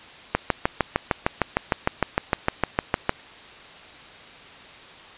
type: click train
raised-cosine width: 0.5 ms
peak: -3 dBFS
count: 19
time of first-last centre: 0.35-3.094 s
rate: 6.56 Hz
effects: white hiss -44 dBFS RMS until 5.17 s + resampled to 8000 Hz